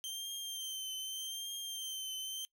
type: tone with vibrato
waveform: sawtooth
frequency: 3136 Hz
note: G7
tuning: in tune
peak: -36 dBFS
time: 0.04-2.45 s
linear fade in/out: 0 ms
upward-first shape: triangle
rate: 0.83 Hz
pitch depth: 46 cents each way
effects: noise-tail reverb RT60 0.1 s tail -21 dB re dry